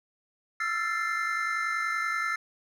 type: chord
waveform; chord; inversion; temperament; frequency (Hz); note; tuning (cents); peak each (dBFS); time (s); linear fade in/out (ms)
triangle; F major seventh; third; equal with one note detuned; 1318.5 / 1369 / 1760 / 2093; E6 / F6 / A6 / C7; 0 / -35 / 0 / 0; -31; 0.6-2.36; 5
effects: none